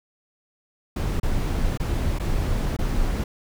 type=noise with dropouts; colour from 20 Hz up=brown; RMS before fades=-23 dBFS; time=0.96-3.24 s; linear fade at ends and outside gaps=5 ms; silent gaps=1.199-1.23 / 1.775-1.798 / 2.187-2.197 / 2.767-2.788 s; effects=none